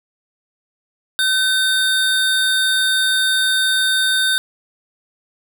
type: tone pair together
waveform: square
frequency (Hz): 1532 / 3653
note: G6 / A#7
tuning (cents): -40 / -36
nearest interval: octave + minor third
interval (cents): 1504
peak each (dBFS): -18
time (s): 1.19-4.38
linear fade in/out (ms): 0
effects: none